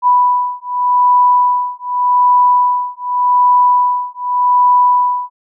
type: beating tone pair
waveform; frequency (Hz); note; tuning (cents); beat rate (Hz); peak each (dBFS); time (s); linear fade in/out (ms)
sine; 987.8 / 988.65; B5 / B5; 0 / +2; 0.85; -12; 0.02-5.3; 50
effects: none